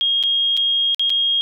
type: tone with dropouts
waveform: sine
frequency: 3254 Hz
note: G#7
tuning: 36 cents flat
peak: -15 dBFS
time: 0.01-1.41 s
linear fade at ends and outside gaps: 0 ms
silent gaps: 0.228-0.236 / 0.568-0.574 / 0.946-0.995 / 1.096-1.102 s
effects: none

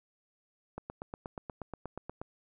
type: click train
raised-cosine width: 1 ms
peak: -25 dBFS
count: 13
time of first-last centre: 0.78-2.215 s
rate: 8.36 Hz
effects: none

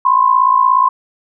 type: tone pair together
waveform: sine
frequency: 1008 / 1064.9 Hz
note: B5 / C6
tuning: +35 / +30 cents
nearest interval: minor second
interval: 95 cents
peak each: -11 dBFS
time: 0.05-0.89 s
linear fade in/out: 5 ms
effects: none

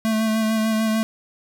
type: tone with vibrato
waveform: square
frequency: 220 Hz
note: A3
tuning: in tune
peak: -19 dBFS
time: 0.05-1.03 s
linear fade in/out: 0 ms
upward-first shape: sine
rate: 6.7 Hz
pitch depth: 22 cents each way
effects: none

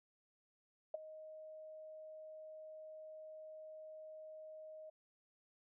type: tone with ADSR envelope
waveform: sine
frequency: 625 Hz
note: D#5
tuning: 8 cents sharp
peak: -34 dBFS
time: 0.94-4.9 s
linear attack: 4 ms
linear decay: 15 ms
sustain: -16 dB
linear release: 8 ms
effects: none

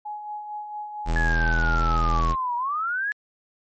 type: tone with tremolo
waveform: sine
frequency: 840 Hz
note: G#5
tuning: 19 cents sharp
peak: -29 dBFS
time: 0.05-2.21 s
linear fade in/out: 10 ms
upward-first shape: sine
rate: 4.4 Hz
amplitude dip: 45%
type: tone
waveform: square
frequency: 40.9 Hz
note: E1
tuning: 13 cents flat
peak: -21 dBFS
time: 1.05-2.36 s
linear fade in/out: 50 ms
type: linear two-way sweep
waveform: sine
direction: down then up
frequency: 1714 to 946 to 1714 Hz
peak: -23 dBFS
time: 1.16-3.12 s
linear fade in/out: 0 ms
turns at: 2.56 s
effects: MP3 32 kbps

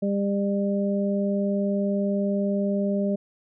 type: harmonic tone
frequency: 200 Hz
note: G3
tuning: 35 cents sharp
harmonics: 1 / 2 / 3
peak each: -23 / -30 / -28 dBFS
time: 0.02-3.16 s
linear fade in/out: 10 ms
effects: none

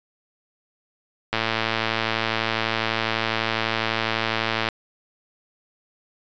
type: click train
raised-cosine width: 0.3 ms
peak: -6 dBFS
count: 377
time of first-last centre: 1.33-4.687 s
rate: 112 Hz
effects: resampled to 16000 Hz

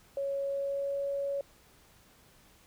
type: tone with pitch glide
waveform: sine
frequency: 554.4 to 559.2 Hz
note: C#5 to C#5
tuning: 0 to +15 cents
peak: -30 dBFS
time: 0.17-1.41 s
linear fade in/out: 2 ms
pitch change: +15 cents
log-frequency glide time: 0.42-1 s
effects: pink hiss -61 dBFS RMS until 2.66 s

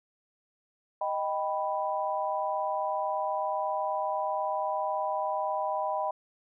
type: chord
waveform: sine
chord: Eb augmented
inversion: none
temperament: equal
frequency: 622.3 / 784 / 987.8 Hz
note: Eb5 / G5 / B5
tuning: 0 / 0 / 0 cents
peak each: -32 dBFS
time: 1.01-6.11 s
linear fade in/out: 5 ms
effects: none

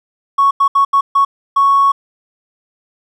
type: tone bursts at uneven times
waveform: triangle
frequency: 1108.7 Hz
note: C#6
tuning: in tune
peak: -4 dBFS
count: 6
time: 0.38-0.51 / 0.6-0.68 / 0.75-0.85 / 0.93-1.01 / 1.15-1.25 / 1.56-1.92 s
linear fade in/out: 10 ms
effects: tanh soft clip ceiling -5 dBFS

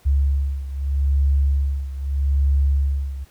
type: beating tone pair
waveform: sine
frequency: 69.3 / 70.1 Hz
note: C#2 / C#2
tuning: 0 / +20 cents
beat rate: 0.8 Hz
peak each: -18 / -22 dBFS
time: 0.05-3.25 s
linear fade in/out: 20 ms
effects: pink hiss -55 dBFS RMS until 3.3 s

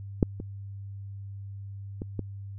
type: clicks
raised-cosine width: 3 ms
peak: -7 / -22 / -20 / -18 dBFS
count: 4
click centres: 0.228 / 0.401 / 2.019 / 2.193 s
effects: added 99 Hz sine -37 dBFS peak until 2.58 s

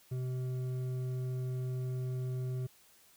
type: tone with hard clipping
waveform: sine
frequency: 127.6 Hz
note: C3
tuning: 43 cents flat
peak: -35 dBFS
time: 0.11-2.67 s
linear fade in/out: 10 ms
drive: 7 dB
effects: white hiss -63 dBFS RMS until 3.16 s

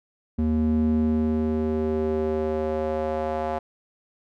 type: tone with band-pass filter sweep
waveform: square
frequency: 77.78 Hz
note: D#2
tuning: in tune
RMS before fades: -24 dBFS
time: 0.38-3.59 s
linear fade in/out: 10 ms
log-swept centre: 190 to 710 Hz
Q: 2.5
effects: none

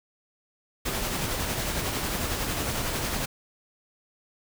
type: noise with tremolo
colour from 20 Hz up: pink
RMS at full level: -28 dBFS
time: 0.85-3.26 s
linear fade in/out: 10 ms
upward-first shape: sine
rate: 11 Hz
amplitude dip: 30%
effects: none

